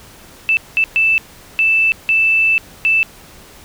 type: tone bursts at uneven times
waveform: sine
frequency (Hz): 2644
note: E7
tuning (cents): +5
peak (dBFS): -10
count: 6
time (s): 0.49-0.57 / 0.77-0.84 / 0.96-1.18 / 1.59-1.92 / 2.09-2.58 / 2.85-3.03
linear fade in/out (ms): 0
effects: pink hiss -41 dBFS RMS until 3.64 s